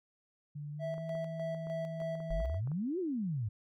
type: tone with pitch glide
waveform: sine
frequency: 146.83 to 161.05 Hz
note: D3 to E3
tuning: 0 to -40 cents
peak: -39 dBFS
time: 0.55-2.42 s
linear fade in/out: 10 ms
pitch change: +160 cents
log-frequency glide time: 0.71-1.02 s
type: tone with tremolo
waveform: triangle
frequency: 656 Hz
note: E5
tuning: 9 cents flat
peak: -33 dBFS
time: 0.79-2.61 s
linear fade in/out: 50 ms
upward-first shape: square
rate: 3.3 Hz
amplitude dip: 50%
type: clicks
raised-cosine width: 1 ms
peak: -38 dBFS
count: 11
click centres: 0.981 / 1.152 / 1.67 / 2.017 / 2.203 / 2.402 / 2.449 / 2.498 / 2.544 / 2.674 / 2.717 s
type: exponential two-way sweep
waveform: sine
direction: up then down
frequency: 36.71 to 387.4 to 98.8 Hz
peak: -32 dBFS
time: 2.3-3.49 s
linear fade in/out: 10 ms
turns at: 2.99 s
effects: none